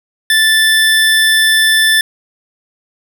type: tone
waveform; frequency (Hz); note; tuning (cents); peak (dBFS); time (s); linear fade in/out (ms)
25% pulse; 1760; A6; 0; -4; 0.3-2.01; 2
effects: none

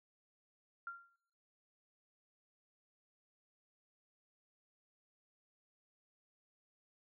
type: tone with exponential decay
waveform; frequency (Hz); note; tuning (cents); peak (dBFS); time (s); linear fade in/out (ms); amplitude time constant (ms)
sine; 1385; F6; -15; -39; 0.87-1.16; 2; 63
effects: noise-tail reverb RT60 0.6 s tail -19 dB re dry

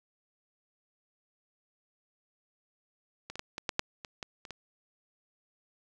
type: clicks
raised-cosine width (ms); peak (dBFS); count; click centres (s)
0.2; -23 / -24 / -19 / -19 / -13 / -9 / -24 / -20 / -28 / -23; 10; 3.3 / 3.356 / 3.394 / 3.581 / 3.692 / 3.794 / 4.048 / 4.228 / 4.452 / 4.507
effects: none

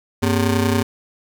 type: ring-modulated tone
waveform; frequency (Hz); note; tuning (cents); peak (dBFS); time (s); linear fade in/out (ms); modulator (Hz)
25% pulse; 164.9; E3; +1; -9; 0.22-0.83; 10; 67
effects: none

